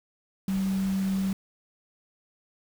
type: tone in noise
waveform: sine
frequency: 192.2 Hz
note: G3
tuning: 34 cents flat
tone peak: -24 dBFS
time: 0.48-1.33 s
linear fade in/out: 2 ms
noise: pink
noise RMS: -42 dBFS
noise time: 0.48-1.33 s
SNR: +15 dB
effects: none